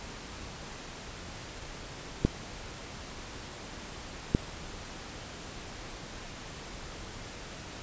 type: clicks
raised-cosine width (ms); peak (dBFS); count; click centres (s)
3; -9; 2; 2.25 / 4.349
effects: pink hiss -43 dBFS RMS until 7.82 s + resampled to 16000 Hz